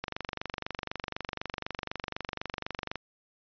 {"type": "click train", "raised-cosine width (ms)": 0.3, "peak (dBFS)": -17, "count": 71, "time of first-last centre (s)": [0.04, 2.957], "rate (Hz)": 24, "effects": ["resampled to 11025 Hz"]}